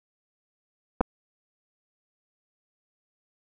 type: clicks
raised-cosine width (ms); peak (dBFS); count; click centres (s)
1; -8; 2; 1.008 / 1.012
effects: none